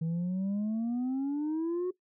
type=exponential sweep; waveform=sine; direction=up; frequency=160 to 370 Hz; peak=-26 dBFS; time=0.01-1.91 s; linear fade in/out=10 ms; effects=noise-tail reverb RT60 0.1 s tail -18 dB re dry + tanh soft clip ceiling -28 dBFS